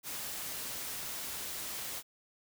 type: noise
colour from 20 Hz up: white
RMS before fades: -40 dBFS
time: 0.03-2.03 s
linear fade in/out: 50 ms
effects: none